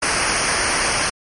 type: noise with comb filter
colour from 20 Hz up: pink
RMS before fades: -19 dBFS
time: 0.02-1.1 s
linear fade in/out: 10 ms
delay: 0.27 ms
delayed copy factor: -0.75
effects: MP3 48 kbps